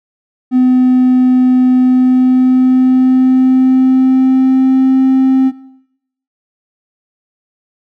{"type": "tone with pitch glide", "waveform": "triangle", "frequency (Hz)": [253.8, 263.2], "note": ["B3", "C4"], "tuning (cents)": [47, 10], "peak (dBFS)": -3, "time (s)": [0.51, 5.52], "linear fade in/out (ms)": 50, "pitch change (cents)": 63, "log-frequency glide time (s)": [1.77, 5.03], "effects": ["noise-tail reverb RT60 0.8 s tail -20 dB re dry", "tanh soft clip ceiling -1 dBFS"]}